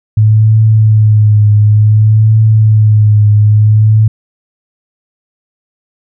sine tone with vibrato, 107.4 Hz, A2, 41 cents flat, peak -3 dBFS, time 0.17-4.08 s, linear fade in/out 5 ms, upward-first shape triangle, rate 0.56 Hz, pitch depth 45 cents each way, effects none

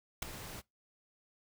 pink noise with ADSR envelope, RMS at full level -30 dBFS, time 0.22-0.62 s, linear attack 6 ms, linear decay 5 ms, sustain -16 dB, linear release 31 ms, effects noise-tail reverb RT60 0.2 s tail -24 dB re dry

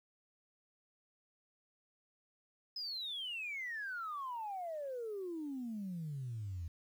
sine exponential sweep, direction down, 5130 to 80.6 Hz, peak -38 dBFS, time 2.76-6.68 s, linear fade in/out 5 ms, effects tanh soft clip ceiling -35 dBFS + 11-bit

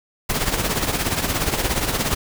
pink noise with tremolo, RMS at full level -19 dBFS, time 0.29-2.15 s, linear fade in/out 10 ms, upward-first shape triangle, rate 17 Hz, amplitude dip 70%, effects none

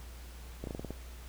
slowing click train, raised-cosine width 2 ms, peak -25 dBFS, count 7, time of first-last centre 0.64-0.906 s, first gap 32 ms, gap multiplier 1.13, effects added 60 Hz sine -45 dBFS peak until 1.28 s + pink hiss -54 dBFS RMS until 1.28 s

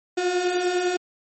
35% pulse beating tone pair, 351 / 361 Hz, F4 / F#4, +9 / -43 cents, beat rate 10 Hz, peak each -27 / -20 dBFS, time 0.17-0.97 s, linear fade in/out 10 ms, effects MP3 32 kbps

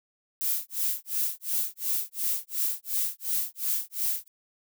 violet noise with tremolo, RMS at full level -26 dBFS, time 0.41-4.28 s, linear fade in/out 0 ms, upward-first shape sine, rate 2.8 Hz, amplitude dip 100%, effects none

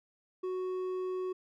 sine tone with hard clipping, 370 Hz, F#4, in tune, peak -34 dBFS, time 0.43-1.33 s, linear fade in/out 10 ms, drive 5 dB, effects none

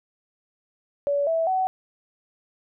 sine tone with pitch steps, 570 / 654.8 / 752.1 Hz, C#5 / E5 / F#5, +48 / -12 / +28 cents, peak -20 dBFS, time 1.07-1.67 s, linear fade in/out 0 ms, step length 200 ms, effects none

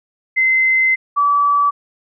sine tone pair in turn, 2062 / 1150.6 Hz, C7 / D6, -26 / -36 cents, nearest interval minor seventh, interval 1010 cents, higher first, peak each -11 dBFS, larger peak neither, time 0.36-0.96 / 1.16-1.71 s, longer first, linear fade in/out 20 ms, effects none

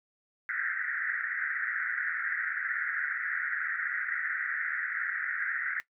white band-pass noise, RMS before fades -33 dBFS, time 0.49-5.8 s, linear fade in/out 0 ms, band 1400 to 2000 Hz, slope 96 dB/octave, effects noise-tail reverb RT60 0.1 s tail -17 dB re dry

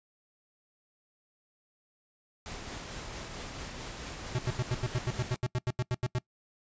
pink noise with tremolo, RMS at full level -40 dBFS, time 2.46-5.36 s, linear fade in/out 0 ms, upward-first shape triangle, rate 4.5 Hz, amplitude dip 30%
square tone bursts, 124.9 Hz, B2, 20 cents sharp, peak -28 dBFS, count 16, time 4.35-6.184 s, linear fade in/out 0 ms, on 34 ms, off 86 ms
effects noise-tail reverb RT60 0.1 s tail -23 dB re dry + resampled to 16000 Hz

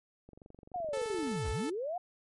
click train, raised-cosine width 2 ms, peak -39 dBFS, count 29, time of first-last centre 0.29-1.487 s, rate 23.4 Hz
sine linear two-way sweep, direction down then up, 741 to 51.4 to 741 Hz, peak -33 dBFS, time 0.74-1.98 s, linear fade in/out 5 ms, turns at 1.5 s
sawtooth tone, 438.8 Hz, A4, 5 cents flat, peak -32 dBFS, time 0.93-1.7 s, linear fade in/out 5 ms
sawtooth tone with exponential decay, 125 Hz, B2, 21 cents sharp, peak -39 dBFS, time 1.45-1.81 s, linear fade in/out 0 ms, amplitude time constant 77 ms
effects MP3 48 kbps

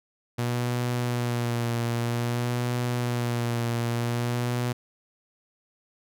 sawtooth tone with vibrato, 120 Hz, B2, 49 cents flat, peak -21 dBFS, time 0.38-4.73 s, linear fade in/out 10 ms, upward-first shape sine, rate 0.52 Hz, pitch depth 33 cents each way, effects none

